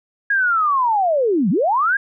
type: linear two-way sweep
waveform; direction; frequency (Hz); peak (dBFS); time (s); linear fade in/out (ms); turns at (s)
sine; down then up; 1661.2 to 160.3 to 1661.2; -14; 0.3-1.97; 5; 1.5
effects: none